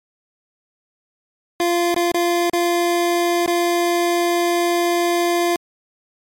25% pulse tone with dropouts, 346.3 Hz, F4, 15 cents flat, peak -12 dBFS, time 1.6-5.56 s, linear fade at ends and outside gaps 1 ms, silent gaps 1.944-1.963 / 2.117-2.144 / 2.498-2.533 / 3.461-3.477 s, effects MP3 64 kbps

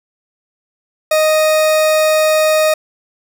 40% pulse tone, 622.3 Hz, D#5, in tune, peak -9 dBFS, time 1.11-2.74 s, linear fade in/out 5 ms, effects none

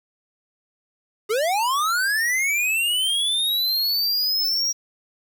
square linear sweep, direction up, 397.9 to 5700 Hz, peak -20 dBFS, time 1.29-4.73 s, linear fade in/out 20 ms, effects 8-bit

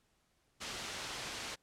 white low-pass noise, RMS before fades -43 dBFS, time 0.6-1.56 s, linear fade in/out 20 ms, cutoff 5000 Hz, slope 12 dB/octave, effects pink hiss -75 dBFS RMS until 1.62 s + low-pass 11000 Hz 12 dB/octave

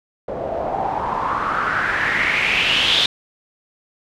white noise with low-pass filter sweep, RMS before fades -20 dBFS, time 0.28-3.06 s, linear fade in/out 2 ms, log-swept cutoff 540 to 3600 Hz, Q 5.3, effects none

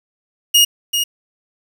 sawtooth tone with echo, 2866 Hz, F7, 44 cents sharp, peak -5 dBFS, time 0.54-0.65 s, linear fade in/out 10 ms, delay 390 ms, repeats 1, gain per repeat -7 dB, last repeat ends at 1.04 s, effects 7-bit

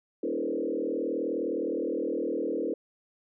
sine tone with frequency modulation, 392 Hz, G4, in tune, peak -27 dBFS, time 0.23-2.74 s, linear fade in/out 5 ms, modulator 39.5 Hz, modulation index 3.1, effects none

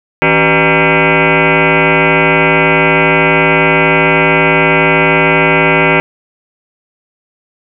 sine tone with frequency modulation, 932.3 Hz, A#5, in tune, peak -6 dBFS, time 0.22-6 s, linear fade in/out 0 ms, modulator 219 Hz, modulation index 7.4, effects none

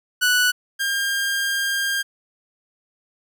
sawtooth tone pair in turn, 1480 / 1605.3 Hz, F#6 / G6, 0 / +41 cents, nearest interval minor second, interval 141 cents, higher second, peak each -12 / -17 dBFS, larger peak first, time 0.21-0.52 / 0.79-2.03 s, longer second, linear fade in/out 20 ms, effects none

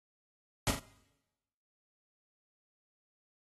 pink noise with echo, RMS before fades -30 dBFS, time 0.67-0.71 s, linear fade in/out 0 ms, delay 40 ms, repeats 2, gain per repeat -7 dB, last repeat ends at 0.79 s, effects noise-tail reverb RT60 1.0 s tail -21 dB re dry + AAC 32 kbps

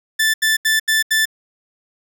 sawtooth tone bursts, 1760 Hz, A6, in tune, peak -10 dBFS, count 5, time 0.19-1.256 s, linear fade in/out 10 ms, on 150 ms, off 79 ms, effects none

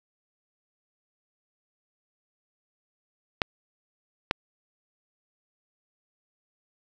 clicks, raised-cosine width 0.3 ms, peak -6 dBFS, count 2, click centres 3.418 / 4.311 s, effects none

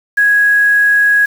sine tone with quantisation, 1661.2 Hz, G#6, in tune, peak -7 dBFS, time 0.17-1.26 s, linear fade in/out 10 ms, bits 5, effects none

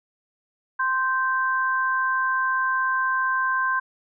sine tone pair together, 1045 / 1560.8 Hz, C6 / G6, -2 / -8 cents, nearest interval perfect fifth, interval 694 cents, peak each -23 dBFS, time 0.79-3.8 s, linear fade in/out 10 ms, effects none

